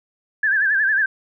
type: tone with vibrato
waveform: sine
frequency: 1652 Hz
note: G#6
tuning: 10 cents flat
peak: -15 dBFS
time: 0.43-1.06 s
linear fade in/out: 5 ms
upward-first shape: sine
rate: 11 Hz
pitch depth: 110 cents each way
effects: none